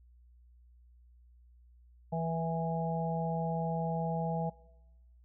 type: harmonic tone with a mistuned harmonic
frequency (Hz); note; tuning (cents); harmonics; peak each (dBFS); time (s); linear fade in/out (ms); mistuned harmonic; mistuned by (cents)
164.81; E3; 0; 1 / 3 / 4 / 5; -33 / -40 / -37 / -38; 2.12-4.5; 10; 3; -17
effects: noise-tail reverb RT60 1.0 s tail -22 dB re dry + added 60 Hz sine -57 dBFS peak until 5.24 s

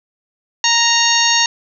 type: harmonic tone with a mistuned harmonic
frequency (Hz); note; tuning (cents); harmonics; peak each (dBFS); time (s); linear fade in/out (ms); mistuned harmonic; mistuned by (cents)
932.3; A#5; 0; 1 / 2 / 3 / 4 / 5 / 6 / 7; -19 / -19 / -19 / -19 / -19 / -19 / -19; 0.64-1.46; 2; 5; -84
effects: none

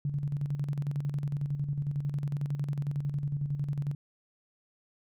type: tone with tremolo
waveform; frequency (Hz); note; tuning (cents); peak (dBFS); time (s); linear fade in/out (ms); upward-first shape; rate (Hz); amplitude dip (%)
sine; 143.3; D3; -42; -27; 0.05-3.95; 2; square; 11; 55
effects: none

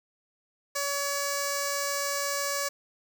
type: tone with notch filter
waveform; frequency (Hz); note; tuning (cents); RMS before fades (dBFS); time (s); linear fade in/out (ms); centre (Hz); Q
5% pulse; 566; C#5; +36; -30; 0.75-2.69; 10; 3200; 0.83
effects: none

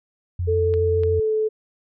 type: tone with vibrato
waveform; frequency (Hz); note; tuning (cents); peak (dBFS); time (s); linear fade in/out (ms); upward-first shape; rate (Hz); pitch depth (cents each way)
sine; 87.31; F2; 0; -21; 0.39-1.2; 5; triangle; 7.2; 33
type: tone with pitch glide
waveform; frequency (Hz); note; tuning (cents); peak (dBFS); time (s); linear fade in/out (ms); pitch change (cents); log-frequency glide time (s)
sine; 440 to 433.9; A4 to A4; 0 to -24; -18; 0.47-1.49; 20; -24; 1.12-1.34
type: clicks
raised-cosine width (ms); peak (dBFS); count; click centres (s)
0.3; -24; 2; 0.739 / 1.035
effects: none

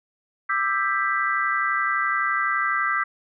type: chord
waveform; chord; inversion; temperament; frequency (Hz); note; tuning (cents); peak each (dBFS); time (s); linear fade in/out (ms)
sine; E minor seventh; third; just; 1186.7 / 1318.5 / 1582.2 / 1977.8; D6 / E6 / G6 / B6; +18 / 0 / +16 / +2; -26; 0.49-3.04; 10
effects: none

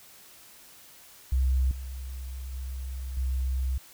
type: tone with level steps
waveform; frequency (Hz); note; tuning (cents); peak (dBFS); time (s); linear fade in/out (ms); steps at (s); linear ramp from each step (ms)
sine; 64.8; C2; -16; -21 / -34 / -32 / -25; 1.32-3.78; 5; 1.71 / 2.53 / 3.17; 2
effects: white hiss -52 dBFS RMS until 3.93 s

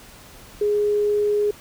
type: tone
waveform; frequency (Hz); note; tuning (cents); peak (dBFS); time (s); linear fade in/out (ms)
sine; 415.3; G#4; 0; -17; 0.61-1.51; 5
effects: pink hiss -45 dBFS RMS until 1.6 s

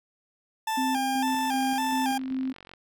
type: tone with vibrato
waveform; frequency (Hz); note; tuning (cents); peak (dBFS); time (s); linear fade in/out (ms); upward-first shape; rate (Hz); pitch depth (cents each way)
40% pulse; 842; G#5; +24; -25; 0.67-2.18; 5; square; 1.8; 81
type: tone with tremolo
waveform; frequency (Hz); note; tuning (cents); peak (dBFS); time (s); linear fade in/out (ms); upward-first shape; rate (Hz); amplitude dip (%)
sine; 261.6; C4; 0; -26; 0.77-2.53; 10; square; 2.6; 35
type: click train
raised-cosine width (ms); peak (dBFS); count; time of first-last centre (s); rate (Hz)
0.3; -30; 68; 1.28-2.737; 46
effects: none

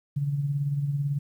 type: tone with tremolo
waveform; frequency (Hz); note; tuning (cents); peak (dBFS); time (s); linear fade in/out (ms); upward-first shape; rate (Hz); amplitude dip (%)
sine; 142.5; C#3; +48; -22; 0.16-1.19; 10; sine; 18; 50
effects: 10-bit

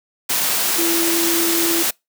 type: tone in noise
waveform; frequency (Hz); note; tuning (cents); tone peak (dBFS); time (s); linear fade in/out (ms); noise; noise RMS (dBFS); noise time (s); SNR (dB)
sine; 335.5; E4; +31; -19; 0.78-1.83; 10; white; -19; 0.29-1.91; -3
effects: noise-tail reverb RT60 0.2 s tail -26 dB re dry + high-pass 200 Hz 12 dB/octave

